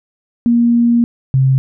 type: tone pair in turn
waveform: sine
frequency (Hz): 236.2 / 132.86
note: A#3 / C3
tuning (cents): +23 / +27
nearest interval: minor seventh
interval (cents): 996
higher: first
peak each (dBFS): -8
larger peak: neither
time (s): 0.46-1.04 / 1.34-1.58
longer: first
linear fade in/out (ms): 0
effects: none

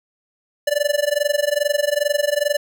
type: tone with amplitude modulation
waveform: square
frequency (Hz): 584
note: D5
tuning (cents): -10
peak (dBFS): -14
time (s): 0.67-2.57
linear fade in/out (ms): 5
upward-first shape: sine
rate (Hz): 22.4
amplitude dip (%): 95
effects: none

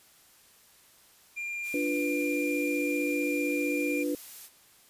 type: tone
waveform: triangle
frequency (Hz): 2395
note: D7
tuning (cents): +33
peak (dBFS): -31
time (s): 1.36-4.04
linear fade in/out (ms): 20
type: noise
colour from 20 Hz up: blue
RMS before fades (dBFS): -44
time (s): 1.62-4.5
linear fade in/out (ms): 50
type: chord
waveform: sine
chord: B diminished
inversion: first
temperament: equal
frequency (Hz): 293.7 / 349.2 / 493.9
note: D4 / F4 / B4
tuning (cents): 0 / 0 / 0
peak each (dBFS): -29 / -35 / -33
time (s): 1.74-4.15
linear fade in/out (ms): 2
effects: white hiss -59 dBFS RMS until 4.89 s + resampled to 32000 Hz

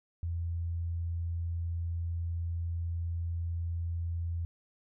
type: tone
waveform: sine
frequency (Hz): 84.6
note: E2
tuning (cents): +45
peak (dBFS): -31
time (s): 0.23-4.45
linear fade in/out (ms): 0
effects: none

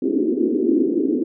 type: band-pass noise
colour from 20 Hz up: pink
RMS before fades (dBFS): -19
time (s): 0.02-1.24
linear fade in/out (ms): 5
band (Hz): 260 to 380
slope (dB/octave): 48
effects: none

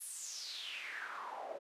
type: noise with band-pass filter sweep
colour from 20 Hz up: pink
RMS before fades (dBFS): -45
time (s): 0-1.59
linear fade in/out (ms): 20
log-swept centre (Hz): 11000 to 550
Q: 5.2
effects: high-pass 300 Hz 12 dB/octave + resampled to 32000 Hz

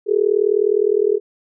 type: tone with amplitude modulation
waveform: sine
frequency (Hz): 415.3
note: G#4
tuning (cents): 0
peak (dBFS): -9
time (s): 0.06-1.2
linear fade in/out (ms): 50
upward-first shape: sine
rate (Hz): 39.7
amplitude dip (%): 100
effects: none

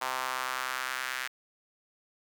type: tone with high-pass filter sweep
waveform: sawtooth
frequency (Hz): 129.4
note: C3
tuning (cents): -19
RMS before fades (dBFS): -34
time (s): 0.01-1.28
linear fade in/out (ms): 10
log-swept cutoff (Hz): 950 to 1700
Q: 2.1
effects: none

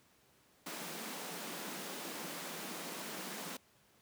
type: high-pass noise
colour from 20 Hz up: pink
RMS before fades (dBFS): -44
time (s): 0.66-3.57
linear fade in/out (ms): 5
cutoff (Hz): 160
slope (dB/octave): 96
effects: pink hiss -68 dBFS RMS until 4.01 s + high-pass 100 Hz 12 dB/octave

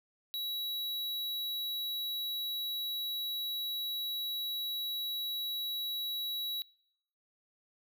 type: tone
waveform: square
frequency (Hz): 3900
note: B7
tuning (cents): -23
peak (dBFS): -35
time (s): 0.34-6.62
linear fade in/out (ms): 0
effects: noise-tail reverb RT60 0.7 s tail -25 dB re dry

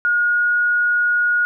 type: tone with pitch glide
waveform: sine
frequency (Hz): 1436 to 1444.3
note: F6 to F#6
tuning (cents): +48 to -42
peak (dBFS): -14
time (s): 0.05-1.45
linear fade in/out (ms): 0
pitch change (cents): +10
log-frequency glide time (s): 0.19-0.57
effects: none

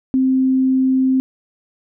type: tone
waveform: sine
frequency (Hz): 261.6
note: C4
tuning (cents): 0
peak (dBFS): -12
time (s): 0.14-1.2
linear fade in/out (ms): 0
effects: none

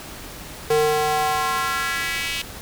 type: tone with high-pass filter sweep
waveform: square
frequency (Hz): 151.7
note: D#3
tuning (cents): -44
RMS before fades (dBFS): -22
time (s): 0.7-2.42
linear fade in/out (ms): 5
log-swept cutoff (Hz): 420 to 2800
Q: 2.5
effects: pink hiss -37 dBFS RMS until 2.61 s

